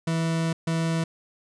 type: tone bursts at uneven times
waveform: 40% pulse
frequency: 163.9 Hz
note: E3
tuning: 10 cents flat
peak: -22 dBFS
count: 2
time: 0.07-0.53 / 0.67-1.04 s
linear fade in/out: 5 ms
effects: resampled to 22050 Hz + 10-bit